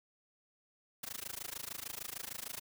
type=noise with amplitude modulation; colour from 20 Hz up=white; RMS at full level=-40 dBFS; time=1.03-2.6 s; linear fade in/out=5 ms; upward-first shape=sine; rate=26.6 Hz; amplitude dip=100%; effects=none